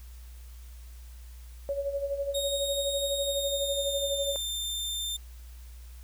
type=tone with tremolo; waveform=sine; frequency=560 Hz; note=C#5; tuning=18 cents sharp; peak=-26 dBFS; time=1.69-4.36 s; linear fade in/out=0 ms; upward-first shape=sine; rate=12 Hz; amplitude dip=65%
type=tone with pitch glide; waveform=sawtooth; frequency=3729 to 3587 Hz; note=A#7 to A7; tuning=0 to +33 cents; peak=-28 dBFS; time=2.34-5.17 s; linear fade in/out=10 ms; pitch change=-67 cents; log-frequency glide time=3.2-4.31 s
effects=added 60 Hz sine -43 dBFS peak until 6.03 s + white hiss -58 dBFS RMS until 6.03 s